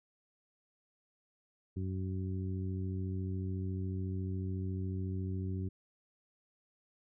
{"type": "harmonic tone", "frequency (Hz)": 94, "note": "F#2", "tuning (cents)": 28, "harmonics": [1, 2, 3, 4], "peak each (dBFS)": [-35, -41, -45, -47], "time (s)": [1.76, 5.69], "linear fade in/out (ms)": 10, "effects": []}